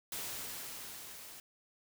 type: noise with level ramp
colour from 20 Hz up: white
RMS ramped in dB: -40 to -51 dBFS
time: 0.12-1.4 s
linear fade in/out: 2 ms
effects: none